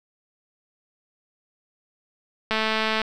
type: click train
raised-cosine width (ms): 0.3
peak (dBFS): -8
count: 112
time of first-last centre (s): 2.51-3.017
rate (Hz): 219
effects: none

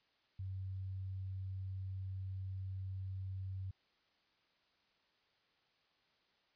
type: tone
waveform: sine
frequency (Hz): 95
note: F#2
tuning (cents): +46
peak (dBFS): -40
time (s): 0.39-3.71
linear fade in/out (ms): 5
effects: white hiss -75 dBFS RMS until 6.55 s + resampled to 11025 Hz

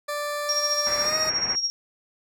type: tone with pitch glide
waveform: 20% pulse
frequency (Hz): 587.3 to 625.8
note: D5 to D#5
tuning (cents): 0 to +10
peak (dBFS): -22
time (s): 0.08-1.3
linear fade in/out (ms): 10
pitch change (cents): +110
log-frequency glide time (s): 1.02-1.16
type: tone with tremolo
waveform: sine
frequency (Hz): 5590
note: F8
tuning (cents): +1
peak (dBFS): -20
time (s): 0.49-1.7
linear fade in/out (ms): 0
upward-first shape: sine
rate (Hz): 14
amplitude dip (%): 65
type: low-pass noise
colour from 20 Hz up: white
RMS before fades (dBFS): -35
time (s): 0.86-1.56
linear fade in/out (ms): 10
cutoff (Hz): 2300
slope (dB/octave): 48
effects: none

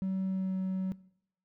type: tone with pitch glide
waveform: triangle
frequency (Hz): 190 to 188.25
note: F#3 to F#3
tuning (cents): +46 to +30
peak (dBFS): -27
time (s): 0.02-0.92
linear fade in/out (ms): 0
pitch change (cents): -16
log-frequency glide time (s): 0.25-0.55
effects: noise-tail reverb RT60 0.7 s tail -22 dB re dry + tanh soft clip ceiling -24 dBFS

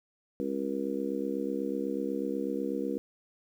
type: harmonic tone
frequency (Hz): 68.1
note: C#2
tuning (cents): -30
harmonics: 3 / 4 / 5 / 6 / 7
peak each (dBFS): -37 / -34 / -36 / -41 / -35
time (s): 0.4-2.98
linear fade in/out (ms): 0
effects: 10-bit

